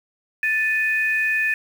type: tone pair together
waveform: sine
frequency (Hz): 1760 / 2489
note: A6 / D#7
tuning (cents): 0 / 0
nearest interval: tritone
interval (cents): 600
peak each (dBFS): -20 / -22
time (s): 0.43-1.54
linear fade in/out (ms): 2
effects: 7-bit